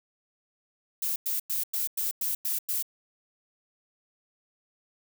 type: noise bursts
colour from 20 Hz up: violet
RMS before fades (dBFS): -29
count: 8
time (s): 1.02-2.826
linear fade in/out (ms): 5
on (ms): 140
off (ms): 98
effects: none